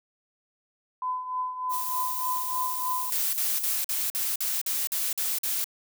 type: tone with tremolo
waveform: sine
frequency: 1011 Hz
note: B5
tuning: 40 cents sharp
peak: -25 dBFS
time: 1.02-3.1 s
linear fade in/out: 2 ms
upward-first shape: triangle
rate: 3.3 Hz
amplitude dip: 70%
type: noise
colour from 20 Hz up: violet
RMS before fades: -32 dBFS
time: 1.69-3.78 s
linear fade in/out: 50 ms
type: noise bursts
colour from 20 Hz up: blue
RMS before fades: -28 dBFS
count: 10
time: 3.12-5.643 s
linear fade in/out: 2 ms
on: 210 ms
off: 47 ms
effects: none